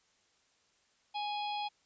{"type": "harmonic tone", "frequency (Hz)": 830.6, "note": "G#5", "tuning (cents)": 0, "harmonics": [1, 3, 4, 5, 6], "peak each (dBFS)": [-35, -45, -43, -48, -51], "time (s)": [1.14, 1.69], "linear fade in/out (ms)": 20, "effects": ["white hiss -71 dBFS RMS until 1.85 s", "resampled to 16000 Hz"]}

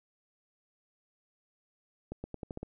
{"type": "accelerating click train", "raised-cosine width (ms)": 2, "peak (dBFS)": -25, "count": 7, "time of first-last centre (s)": [2.12, 2.63], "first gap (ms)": 120, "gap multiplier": 0.86, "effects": []}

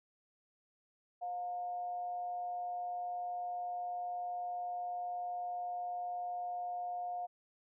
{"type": "tone with amplitude modulation", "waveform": "sine", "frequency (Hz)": 713, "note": "F5", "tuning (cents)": 36, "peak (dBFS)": -35, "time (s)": [1.21, 7.27], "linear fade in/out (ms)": 20, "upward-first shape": "sine", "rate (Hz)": 201, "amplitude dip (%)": 35, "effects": []}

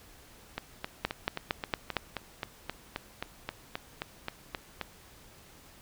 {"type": "two click trains", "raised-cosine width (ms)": 0.3, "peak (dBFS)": [-11, -17], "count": [5, 17], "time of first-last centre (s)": [[1.05, 1.967], [0.58, 4.813]], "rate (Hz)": [4.36, 3.78], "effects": ["pink hiss -55 dBFS RMS until 5.81 s"]}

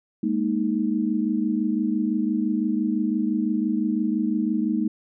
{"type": "chord", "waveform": "sine", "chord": "Ab suspended second", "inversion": "none", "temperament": "just", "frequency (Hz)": [207.7, 233.6, 311.5], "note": ["Ab3", "Bb3", "Eb4"], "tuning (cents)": [0, 4, 2], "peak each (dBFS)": -25, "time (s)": [0.23, 4.88], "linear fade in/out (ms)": 5, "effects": []}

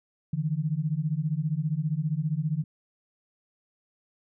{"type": "beating tone pair", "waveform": "sine", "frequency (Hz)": [146.83, 161.83], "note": ["D3", "E3"], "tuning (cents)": [0, -32], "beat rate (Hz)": 15, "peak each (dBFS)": -28, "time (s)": [0.33, 2.64], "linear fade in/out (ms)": 5, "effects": []}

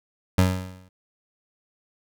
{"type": "tone with exponential decay", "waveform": "25% pulse", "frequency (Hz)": 92.5, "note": "F#2", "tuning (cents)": 0, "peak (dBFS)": -10, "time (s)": [0.38, 0.89], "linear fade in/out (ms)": 5, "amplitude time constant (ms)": 110, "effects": []}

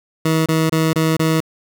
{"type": "tone bursts", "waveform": "20% pulse", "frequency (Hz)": 160, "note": "D#3", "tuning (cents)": 49, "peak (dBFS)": -9, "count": 5, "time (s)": [0.25, 1.404], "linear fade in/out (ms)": 5, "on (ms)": 210, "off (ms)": 26, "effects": ["8-bit"]}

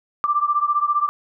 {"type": "beating tone pair", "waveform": "sine", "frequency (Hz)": [1174.7, 1189.7], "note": ["D6", "D6"], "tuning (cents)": [0, 22], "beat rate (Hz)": 15, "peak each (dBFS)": [-19, -21], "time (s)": [0.24, 1.09], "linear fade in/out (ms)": 0, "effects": []}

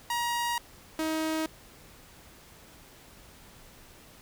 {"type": "tone pair in turn", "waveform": "sawtooth", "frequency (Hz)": [949, 316.7], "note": ["A#5", "D#4"], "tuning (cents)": [31, 31], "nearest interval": "octave + perfect fifth", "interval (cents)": 1900, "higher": "first", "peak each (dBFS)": -24, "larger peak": "neither", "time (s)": [[0.1, 0.58], [0.99, 1.46]], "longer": "first", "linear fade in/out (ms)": 2, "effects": ["pink hiss -53 dBFS RMS until 4.21 s"]}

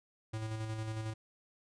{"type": "tone with tremolo", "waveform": "square", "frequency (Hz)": 110, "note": "A2", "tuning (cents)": 0, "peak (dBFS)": -36, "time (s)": [0.33, 1.14], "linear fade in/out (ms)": 10, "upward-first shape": "square", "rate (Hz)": 11, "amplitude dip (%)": 35, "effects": ["resampled to 22050 Hz"]}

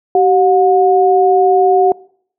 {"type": "tone pair together", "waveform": "sine", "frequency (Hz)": [383.4, 723], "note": ["G4", "F#5"], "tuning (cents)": [-38, -40], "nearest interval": "major seventh", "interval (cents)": 1098, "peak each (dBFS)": -10, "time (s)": [0.15, 1.92], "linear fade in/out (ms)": 2, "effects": ["noise-tail reverb RT60 0.6 s tail -23 dB re dry"]}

